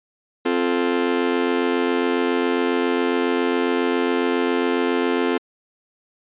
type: chord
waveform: 40% pulse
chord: F major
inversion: second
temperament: just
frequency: 261.9 / 349.2 / 436.5 Hz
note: C4 / F4 / A4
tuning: +2 / 0 / -14 cents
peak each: -22 dBFS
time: 0.45-5.38 s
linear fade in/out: 10 ms
effects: resampled to 8000 Hz